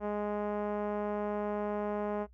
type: tone with low-pass filter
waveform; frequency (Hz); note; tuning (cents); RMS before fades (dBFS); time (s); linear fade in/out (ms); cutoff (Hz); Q
5% pulse; 207.7; G#3; 0; -34; 0-2.27; 50; 630; 1.1
effects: noise-tail reverb RT60 0.1 s tail -19 dB re dry + added 60 Hz sine -55 dBFS peak until 2.33 s